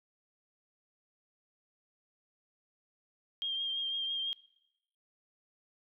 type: tone with vibrato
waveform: sine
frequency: 3206 Hz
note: G7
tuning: 38 cents sharp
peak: -32 dBFS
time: 3.42-4.33 s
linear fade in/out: 0 ms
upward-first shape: triangle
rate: 6 Hz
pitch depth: 31 cents each way
effects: noise-tail reverb RT60 0.9 s tail -23 dB re dry